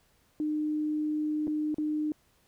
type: tone with dropouts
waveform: sine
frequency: 304 Hz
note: D#4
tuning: 40 cents flat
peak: -27 dBFS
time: 0.4-2.12 s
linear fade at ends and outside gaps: 1 ms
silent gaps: 1.471-1.478 / 1.744-1.783 s
effects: pink hiss -67 dBFS RMS until 2.47 s